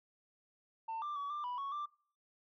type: tone with pitch steps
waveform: sine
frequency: 898 / 1184 / 1136 / 1187 / 984 / 1110 / 1180 Hz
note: A5 / D6 / C#6 / D6 / B5 / C#6 / D6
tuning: +35 / +14 / +42 / +18 / -7 / +2 / +8 cents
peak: -35 dBFS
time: 0.88-1.86 s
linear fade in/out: 10 ms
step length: 140 ms
effects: noise-tail reverb RT60 0.5 s tail -24 dB re dry + tanh soft clip ceiling -36 dBFS